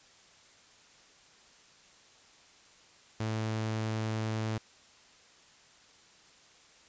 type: tone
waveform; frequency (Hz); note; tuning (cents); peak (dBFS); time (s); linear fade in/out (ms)
sawtooth; 110; A2; 0; -27; 3.2-4.58; 5
effects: white hiss -59 dBFS RMS until 6.88 s + resampled to 16000 Hz